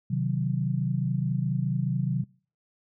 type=chord; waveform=sine; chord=C diminished; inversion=none; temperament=equal; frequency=130.81 / 155.56 / 185 Hz; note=C3 / Eb3 / Gb3; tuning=0 / 0 / 0 cents; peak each=-27 / -29 / -29 dBFS; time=0.1-2.24 s; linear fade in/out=10 ms; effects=noise-tail reverb RT60 0.4 s tail -23 dB re dry